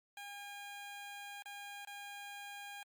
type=tone with dropouts; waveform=15% pulse; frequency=810 Hz; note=G#5; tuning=43 cents flat; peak=-40 dBFS; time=0.17-2.83 s; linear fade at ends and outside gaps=2 ms; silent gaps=1.424-1.457 / 1.85-1.872 s; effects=Opus 48 kbps